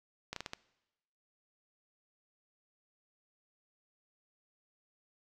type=slowing click train; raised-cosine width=0.2 ms; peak=-21 dBFS; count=5; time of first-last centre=0.33-0.534 s; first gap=33 ms; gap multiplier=1.3; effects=noise-tail reverb RT60 1.0 s tail -21 dB re dry